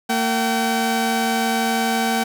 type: tone pair together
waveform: sawtooth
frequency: 228 / 765.1 Hz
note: A#3 / G5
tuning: -38 / -42 cents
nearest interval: octave + major sixth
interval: 2096 cents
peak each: -17 dBFS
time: 0.09-2.24 s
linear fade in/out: 10 ms
effects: none